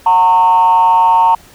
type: tone with frequency modulation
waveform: sine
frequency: 914 Hz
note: A#5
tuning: 34 cents flat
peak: -5 dBFS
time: 0.06-1.35 s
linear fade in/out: 5 ms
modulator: 179 Hz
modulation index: 0.55
effects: tanh soft clip ceiling -2 dBFS + pink hiss -42 dBFS RMS until 1.54 s